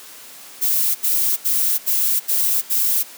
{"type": "noise bursts", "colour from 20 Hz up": "violet", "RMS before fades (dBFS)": -18, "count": 6, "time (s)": [0.61, 3.035], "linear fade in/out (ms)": 20, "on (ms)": 340, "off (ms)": 77, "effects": ["white hiss -40 dBFS RMS until 3.17 s", "high-pass 200 Hz 12 dB/octave"]}